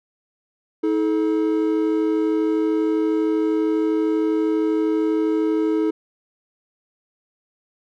triangle tone pair together, 318.5 / 431.1 Hz, D#4 / A4, +41 / -35 cents, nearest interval perfect fourth, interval 524 cents, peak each -17 / -20 dBFS, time 0.83-5.91 s, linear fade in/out 10 ms, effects none

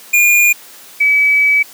square / sine tone pair in turn, 2423 / 2287 Hz, D#7 / D7, -47 / -47 cents, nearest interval minor second, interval 100 cents, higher first, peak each -8 dBFS, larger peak neither, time 0.13-0.53 / 1-1.63 s, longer second, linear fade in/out 10 ms, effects white hiss -38 dBFS RMS until 1.73 s + high-pass 200 Hz 12 dB/octave

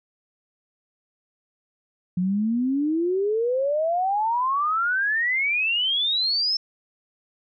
sine exponential sweep, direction up, 175.8 to 5330 Hz, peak -20 dBFS, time 2.17-6.57 s, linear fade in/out 5 ms, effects none

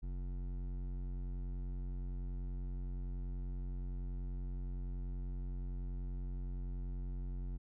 sine tone with hard clipping, 45.28 Hz, F#1, 37 cents flat, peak -40 dBFS, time 0.02-7.58 s, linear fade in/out 20 ms, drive 12 dB, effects none

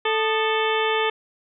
harmonic tone with a mistuned harmonic, 440 Hz, A4, in tune, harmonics 1 / 2 / 3 / 4 / 5 / 6 / 7 / 8, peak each -23 / -26 / -28 / -29 / -30 / -31 / -31 / -32 dBFS, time 0.05-1.1 s, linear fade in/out 5 ms, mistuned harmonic 3, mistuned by -120 cents, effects none

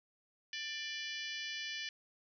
harmonic tone with a mistuned harmonic, 592 Hz, D5, 14 cents sharp, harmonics 3 / 4 / 5 / 6 / 7 / 8 / 9 / 10, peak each -45 / -46 / -45 / -49 / -51 / -49 / -52 / -53 dBFS, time 0.53-1.89 s, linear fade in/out 2 ms, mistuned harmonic 6, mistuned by -61 cents, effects none

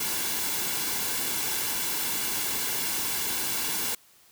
white noise with comb filter, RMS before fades -29 dBFS, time 0-3.95 s, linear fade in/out 5 ms, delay 1.6 ms, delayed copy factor -0.5, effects white hiss -58 dBFS RMS until 4.31 s

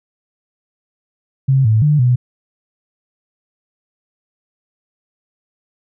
sine tone with pitch steps, 134.2 / 109.7 / 149.1 / 124 Hz, C3 / A2 / D3 / B2, +44 / -5 / +27 / +7 cents, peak -9 dBFS, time 1.48-2.16 s, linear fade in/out 10 ms, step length 170 ms, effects none

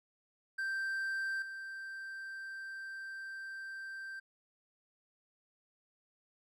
triangle tone with level steps, 1568 Hz, G6, in tune, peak -32 / -40 dBFS, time 0.58-4.2 s, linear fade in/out 10 ms, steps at 1.42 s, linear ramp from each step 2 ms, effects none

